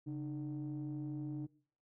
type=ring-modulated tone; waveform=triangle; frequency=82.41 Hz; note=E2; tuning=in tune; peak=-32 dBFS; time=0.06-1.47 s; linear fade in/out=20 ms; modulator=221 Hz; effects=noise-tail reverb RT60 0.6 s tail -25 dB re dry + tanh soft clip ceiling -34 dBFS

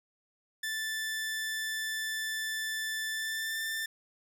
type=tone with pitch glide; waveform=sawtooth; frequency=1760 to 1781.5 Hz; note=A6 to A6; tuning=0 to +21 cents; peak=-29 dBFS; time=0.63-3.86 s; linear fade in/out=5 ms; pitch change=+21 cents; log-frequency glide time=3.1-3.59 s; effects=none

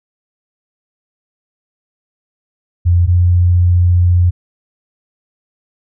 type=tone pair in turn; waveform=sine; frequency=87.31 / 88.53 Hz; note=F2 / F2; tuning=0 / +24 cents; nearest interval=unison; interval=24 cents; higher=second; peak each=-7 dBFS; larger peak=neither; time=2.85-3.07 / 3.07-4.31 s; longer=second; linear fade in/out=20 ms; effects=none

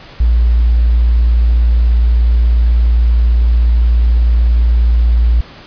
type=tone with tanh clipping; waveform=triangle; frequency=58.27 Hz; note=A#1; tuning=in tune; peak=-6 dBFS; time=0.2-5.41 s; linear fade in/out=5 ms; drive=1 dB; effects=pink hiss -36 dBFS RMS until 5.66 s + resampled to 11025 Hz

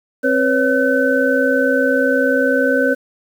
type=tone cluster; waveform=sine; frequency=265.4 / 493.9 / 554 / 1517 Hz; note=C4 / B4 / C#5 / F#6; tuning=+25 / 0 / -1 / +43 cents; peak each=-18 dBFS; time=0.23-2.95 s; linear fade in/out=20 ms; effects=7-bit

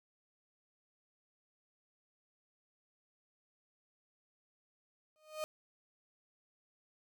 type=tone with exponential growth; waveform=35% pulse; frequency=618 Hz; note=D#5; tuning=12 cents flat; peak=-32 dBFS; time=5.16-5.44 s; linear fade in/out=0 ms; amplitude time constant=59 ms; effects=none

